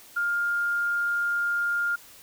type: tone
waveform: sine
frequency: 1407 Hz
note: F6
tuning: 12 cents sharp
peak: -23 dBFS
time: 0.16-1.96 s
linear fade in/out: 10 ms
effects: white hiss -50 dBFS RMS until 2.22 s